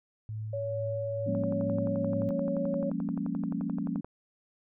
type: tone with tremolo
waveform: sine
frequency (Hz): 108.4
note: A2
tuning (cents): -25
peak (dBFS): -33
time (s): 0.29-2.29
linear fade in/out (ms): 0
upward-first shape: sine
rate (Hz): 2.2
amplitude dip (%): 35
type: tone with pitch glide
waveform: sine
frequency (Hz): 562 to 557.8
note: C#5 to C#5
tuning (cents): +24 to +11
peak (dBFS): -31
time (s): 0.53-2.9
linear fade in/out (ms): 5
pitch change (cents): -13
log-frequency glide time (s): 1.8-2.01
type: chord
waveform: sine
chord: G half-diminished seventh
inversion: third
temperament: equal with one note detuned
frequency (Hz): 174.61 / 201.2 / 233.1 / 277.2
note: F3 / G3 / Bb3 / Db4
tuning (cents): 0 / +45 / 0 / 0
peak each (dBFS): -35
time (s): 1.26-4.01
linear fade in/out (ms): 10
type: click train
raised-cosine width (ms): 1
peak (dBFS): -28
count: 32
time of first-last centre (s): 1.35-4.046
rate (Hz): 11.5
effects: none